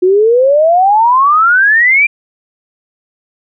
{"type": "exponential sweep", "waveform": "sine", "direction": "up", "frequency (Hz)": [356.3, 2407], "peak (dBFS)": -5, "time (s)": [0.02, 2.07], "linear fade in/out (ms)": 10, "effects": []}